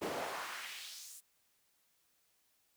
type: noise with high-pass filter sweep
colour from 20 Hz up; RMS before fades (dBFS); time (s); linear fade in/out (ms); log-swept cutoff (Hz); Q
brown; -43; 0.01-1.21; 20; 350 to 9300; 1.5
effects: white hiss -75 dBFS RMS until 2.76 s